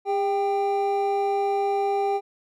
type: tone pair together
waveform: triangle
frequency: 403.2 / 788 Hz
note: G4 / G5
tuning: +49 / +9 cents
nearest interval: octave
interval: 1160 cents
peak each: -22 dBFS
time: 0.05-2.21 s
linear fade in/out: 50 ms
effects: none